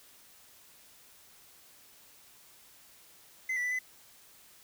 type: tone with pitch steps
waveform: triangle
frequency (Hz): 2049 / 1964 / 1985 / 2015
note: C7 / B6 / B6 / B6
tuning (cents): -37 / -10 / +8 / +34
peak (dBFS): -28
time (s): 3.49-3.79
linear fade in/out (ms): 5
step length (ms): 75
effects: white hiss -58 dBFS RMS until 4.63 s